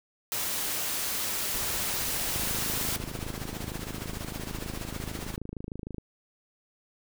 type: noise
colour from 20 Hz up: white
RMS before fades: -31 dBFS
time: 0.32-2.96 s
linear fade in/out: 0 ms
type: noise with tremolo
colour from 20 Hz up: pink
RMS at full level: -37 dBFS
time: 1.54-5.36 s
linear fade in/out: 0 ms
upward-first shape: sine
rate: 15 Hz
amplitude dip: 55%
type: click train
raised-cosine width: 3 ms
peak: -24 dBFS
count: 97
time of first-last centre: 2.36-5.983 s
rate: 26.5 Hz
effects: none